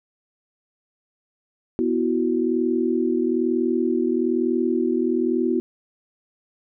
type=chord; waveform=sine; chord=B suspended fourth; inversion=none; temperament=just; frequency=246.9 / 329.3 / 370.4 Hz; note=B3 / E4 / F#4; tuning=0 / -2 / +2 cents; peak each=-23 dBFS; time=1.79-5.6 s; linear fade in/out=0 ms; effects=none